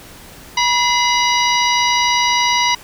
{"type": "harmonic tone with a mistuned harmonic", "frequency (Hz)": 970, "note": "B5", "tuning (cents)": -31, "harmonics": [1, 2, 3, 4, 5, 6], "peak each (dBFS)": [-16, -19, -21, -22, -23, -24], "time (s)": [0.57, 2.75], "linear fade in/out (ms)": 5, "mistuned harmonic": 2, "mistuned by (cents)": 92, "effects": ["pink hiss -39 dBFS RMS until 2.83 s"]}